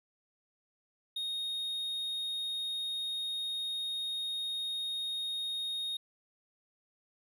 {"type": "tone", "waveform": "triangle", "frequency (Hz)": 3719, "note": "A#7", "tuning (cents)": -5, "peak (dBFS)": -32, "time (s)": [1.16, 5.97], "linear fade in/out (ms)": 5, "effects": []}